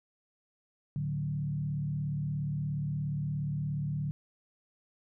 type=tone with frequency modulation; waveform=sine; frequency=146.83 Hz; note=D3; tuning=in tune; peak=-30 dBFS; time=0.96-4.11 s; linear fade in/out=0 ms; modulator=37 Hz; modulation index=0.75; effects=none